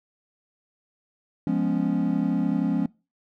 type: chord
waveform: triangle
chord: C# dominant seventh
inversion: first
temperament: equal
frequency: 174.61 / 207.7 / 246.9 / 277.2 Hz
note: E#3 / G#3 / B3 / C#4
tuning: 0 / 0 / 0 / 0 cents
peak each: -25 / -25 / -26 / -24 dBFS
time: 1.47-2.86 s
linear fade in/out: 2 ms
effects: noise-tail reverb RT60 0.3 s tail -23 dB re dry